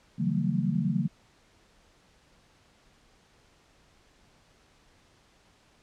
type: tone cluster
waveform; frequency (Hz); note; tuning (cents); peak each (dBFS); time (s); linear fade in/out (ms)
sine; 140.8 / 162.6 / 181.9 / 191.9 / 226.4; C#3 / E3 / F#3 / G3 / A3; +27 / -23 / -29 / -37 / +50; -31; 0.18-1.08; 20
effects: pink hiss -62 dBFS RMS until 5.82 s + low-pass 7000 Hz 12 dB/octave